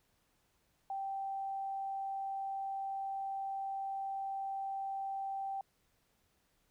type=tone; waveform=sine; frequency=781 Hz; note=G5; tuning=7 cents flat; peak=-36 dBFS; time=0.9-5.61 s; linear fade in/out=2 ms; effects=pink hiss -75 dBFS RMS until 6.7 s